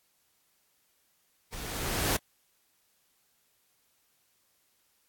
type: noise with level ramp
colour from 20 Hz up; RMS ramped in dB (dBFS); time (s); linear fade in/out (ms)
pink; -41 to -26; 1.52-2.17; 10
effects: white hiss -71 dBFS RMS until 5.08 s + AAC 64 kbps